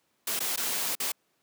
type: noise with dropouts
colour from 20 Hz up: white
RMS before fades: -30 dBFS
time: 0.27-1.12 s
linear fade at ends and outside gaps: 5 ms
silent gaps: 0.393-0.403 / 0.562-0.574 / 0.953-1 s
effects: pink hiss -72 dBFS RMS until 1.42 s + high-pass 200 Hz 12 dB/octave